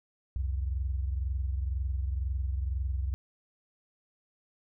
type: tone pair together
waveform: sine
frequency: 64.99 / 87 Hz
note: C2 / F2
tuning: -11 / -6 cents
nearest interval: perfect fourth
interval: 505 cents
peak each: -29 / -36 dBFS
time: 0.36-3.14 s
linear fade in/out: 0 ms
effects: none